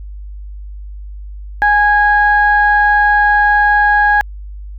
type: tone pair together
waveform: sine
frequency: 830.6 / 1649.2 Hz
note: G#5 / G#6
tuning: 0 / -13 cents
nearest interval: octave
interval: 1187 cents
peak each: -10 dBFS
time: 1.62-4.21 s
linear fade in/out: 0 ms
effects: tanh soft clip ceiling 0 dBFS + added 50 Hz sine -26 dBFS peak until 4.78 s